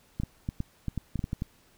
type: clicks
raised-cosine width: 5 ms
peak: -18 dBFS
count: 11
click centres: 0.2 / 0.235 / 0.489 / 0.604 / 0.883 / 0.977 / 1.157 / 1.192 / 1.241 / 1.331 / 1.421 s
effects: pink hiss -62 dBFS RMS until 1.77 s